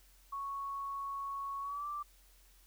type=tone with pitch glide; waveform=sine; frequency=1108.7 to 1173.9 Hz; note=C#6 to D6; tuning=0 to -1 cents; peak=-37 dBFS; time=0.32-2.03 s; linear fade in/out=10 ms; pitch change=+99 cents; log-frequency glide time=1.61-1.87 s; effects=added 44 Hz sine -62 dBFS peak until 2.66 s + white hiss -66 dBFS RMS until 2.66 s